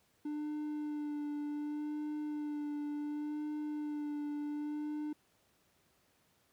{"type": "tone with vibrato", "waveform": "triangle", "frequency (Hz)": 297.1, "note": "D4", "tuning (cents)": 20, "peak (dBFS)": -34, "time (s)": [0.25, 5.13], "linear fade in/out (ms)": 5, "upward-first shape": "sine", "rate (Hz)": 0.68, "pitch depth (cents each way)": 20, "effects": ["pink hiss -72 dBFS RMS until 6.52 s", "high-pass 80 Hz 12 dB/octave"]}